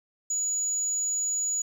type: tone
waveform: sine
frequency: 6860 Hz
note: A8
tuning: 45 cents flat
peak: -24 dBFS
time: 0.3-1.62 s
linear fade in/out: 5 ms
effects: tanh soft clip ceiling -21 dBFS + 9-bit